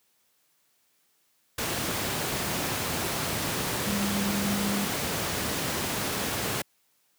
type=tone in noise; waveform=sine; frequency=201.3 Hz; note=G3; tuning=46 cents sharp; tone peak=-27 dBFS; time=3.87-4.85 s; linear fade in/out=5 ms; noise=pink; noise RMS=-29 dBFS; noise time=1.58-6.62 s; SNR=-1 dB; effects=white hiss -69 dBFS RMS until 7.18 s + high-pass 100 Hz 12 dB/octave